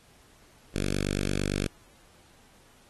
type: tone with notch filter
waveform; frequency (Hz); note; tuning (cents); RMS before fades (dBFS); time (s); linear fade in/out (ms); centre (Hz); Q
5% pulse; 48.83; G1; -6; -29; 0.74-1.68; 10; 890; 0.54
effects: pink hiss -59 dBFS RMS until 2.89 s + AAC 32 kbps